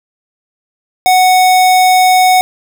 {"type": "tone", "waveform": "square", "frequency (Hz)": 740, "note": "F#5", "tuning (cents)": 0, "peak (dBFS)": -6, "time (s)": [1.06, 2.41], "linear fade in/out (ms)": 0, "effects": []}